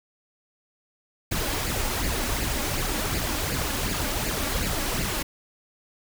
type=noise with flanger; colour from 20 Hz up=pink; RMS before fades=-27 dBFS; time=1.31-5.23 s; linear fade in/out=10 ms; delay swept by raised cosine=0.42 to 3.62 ms; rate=2.7 Hz; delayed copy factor=+0.6; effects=none